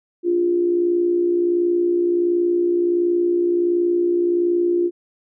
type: tone with amplitude modulation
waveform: sine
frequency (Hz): 348.9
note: F4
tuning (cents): -2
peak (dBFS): -13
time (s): 0.23-4.91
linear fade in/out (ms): 50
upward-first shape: sine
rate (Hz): 61.4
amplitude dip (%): 50
effects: none